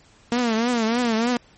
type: tone with vibrato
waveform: sawtooth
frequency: 233.1 Hz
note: A#3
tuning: in tune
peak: -15 dBFS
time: 0.32-1.37 s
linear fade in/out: 0 ms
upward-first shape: triangle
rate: 3.3 Hz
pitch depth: 130 cents each way
effects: pink hiss -54 dBFS RMS until 1.57 s + MP3 32 kbps